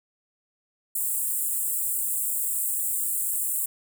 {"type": "high-pass noise", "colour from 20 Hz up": "pink", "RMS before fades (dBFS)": -27, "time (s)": [0.95, 3.66], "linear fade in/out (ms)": 5, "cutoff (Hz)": 7600, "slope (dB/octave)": 96, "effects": []}